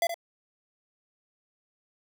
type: tone with echo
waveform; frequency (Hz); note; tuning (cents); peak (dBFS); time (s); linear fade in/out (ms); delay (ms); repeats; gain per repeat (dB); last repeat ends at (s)
square; 677; E5; +46; -23; 0.02-0.07; 2; 73; 1; -9; 0.143
effects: none